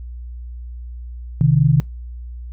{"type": "tone pair together", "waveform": "sine", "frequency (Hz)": [130.81, 154.75], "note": ["C3", "D#3"], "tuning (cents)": [0, -9], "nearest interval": "minor third", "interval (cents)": 291, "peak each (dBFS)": [-14, -13], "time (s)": [1.41, 1.8], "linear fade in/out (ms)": 0, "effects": ["noise-tail reverb RT60 0.2 s tail -23 dB re dry", "added 60 Hz sine -29 dBFS peak until 2.52 s"]}